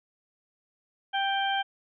harmonic tone, 786 Hz, G5, 4 cents sharp, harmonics 1 / 2 / 3 / 4, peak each -27 / -31 / -39 / -32 dBFS, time 1.13-1.63 s, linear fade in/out 20 ms, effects none

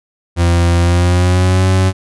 40% pulse tone with pitch glide, 86.1 to 93.89 Hz, F2 to F#2, -24 to +26 cents, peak -8 dBFS, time 0.36-1.93 s, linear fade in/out 50 ms, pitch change +150 cents, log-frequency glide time 0.8-1.67 s, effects resampled to 24000 Hz

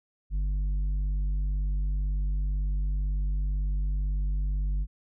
sine tone with tanh clipping, 49 Hz, G1, in tune, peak -26 dBFS, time 0.3-4.87 s, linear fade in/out 50 ms, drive 6 dB, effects none

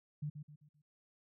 sine tone with echo, 148.8 Hz, D3, 23 cents sharp, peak -36 dBFS, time 0.22-0.3 s, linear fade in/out 10 ms, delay 130 ms, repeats 4, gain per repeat -8 dB, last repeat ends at 0.82 s, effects none

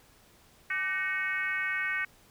sine tone with frequency modulation, 1864.7 Hz, A#6, in tune, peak -28 dBFS, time 0.7-2.05 s, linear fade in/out 5 ms, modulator 344 Hz, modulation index 1.4, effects pink hiss -60 dBFS RMS until 2.3 s

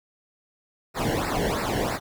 brown noise with flanger, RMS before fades -26 dBFS, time 0.94-2 s, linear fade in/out 50 ms, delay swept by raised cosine 0.31 to 0.84 ms, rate 3 Hz, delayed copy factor -1, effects none

